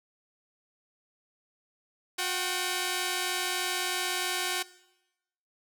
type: tone pair together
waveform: 5% pulse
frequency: 362 / 767.1 Hz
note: F#4 / G5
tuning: -38 / -38 cents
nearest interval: octave + minor second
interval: 1300 cents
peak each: -20 dBFS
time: 2.18-4.63 s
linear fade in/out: 10 ms
effects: noise-tail reverb RT60 0.9 s tail -19 dB re dry